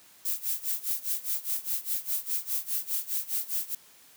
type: noise with tremolo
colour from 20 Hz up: violet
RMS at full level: -28 dBFS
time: 0.25-3.75 s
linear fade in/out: 5 ms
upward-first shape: sine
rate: 4.9 Hz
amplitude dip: 90%
effects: white hiss -56 dBFS RMS until 4.16 s + high-pass 80 Hz 12 dB/octave